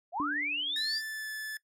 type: linear sweep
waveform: sine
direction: up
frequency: 622.3 to 4978 Hz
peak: -30 dBFS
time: 0.12-1.02 s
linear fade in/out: 50 ms
type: tone with exponential decay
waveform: sine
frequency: 293.1 Hz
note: D4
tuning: 3 cents flat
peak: -30 dBFS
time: 0.2-1.03 s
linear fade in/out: 0 ms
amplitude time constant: 180 ms
type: tone with pitch glide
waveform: 45% pulse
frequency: 1764 to 1738.7 Hz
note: A6 to A6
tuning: +4 to -21 cents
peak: -36 dBFS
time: 0.76-1.57 s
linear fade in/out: 2 ms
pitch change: -25 cents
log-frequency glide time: 0.95-1.29 s
effects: noise-tail reverb RT60 0.1 s tail -19 dB re dry